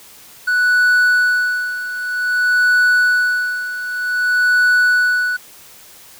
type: tone with tremolo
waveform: triangle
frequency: 1480 Hz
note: F#6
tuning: in tune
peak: -8 dBFS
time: 0.47-5.37 s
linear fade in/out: 10 ms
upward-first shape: sine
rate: 0.53 Hz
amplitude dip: 75%
effects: white hiss -42 dBFS RMS until 6.19 s